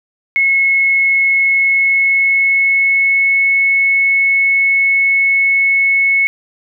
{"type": "tone with pitch glide", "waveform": "sine", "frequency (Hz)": [2183, 2198], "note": ["C#7", "C#7"], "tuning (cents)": [-27, -15], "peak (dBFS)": -9, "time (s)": [0.36, 6.27], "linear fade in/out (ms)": 0, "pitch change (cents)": 12, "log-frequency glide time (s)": [1.37, 3.4], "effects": []}